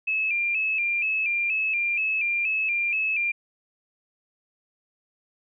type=tone with vibrato; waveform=sine; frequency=2489 Hz; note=D#7; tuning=in tune; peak=-22 dBFS; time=0.07-3.32 s; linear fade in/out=10 ms; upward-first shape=square; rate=2.1 Hz; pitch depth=71 cents each way; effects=none